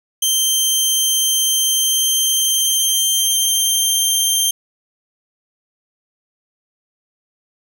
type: tone with pitch glide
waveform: 15% pulse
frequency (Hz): 3136 to 3158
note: G7 to G7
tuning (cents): 0 to +12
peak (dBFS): -7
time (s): 0.22-4.51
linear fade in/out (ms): 5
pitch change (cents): +12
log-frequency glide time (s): 1.57-3.94
effects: none